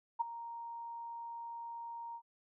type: tone with ADSR envelope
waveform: sine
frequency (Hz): 932.3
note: A#5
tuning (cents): 0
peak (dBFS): -27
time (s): 0.19-2.22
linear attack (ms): 20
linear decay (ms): 13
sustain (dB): -15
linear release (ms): 69
effects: none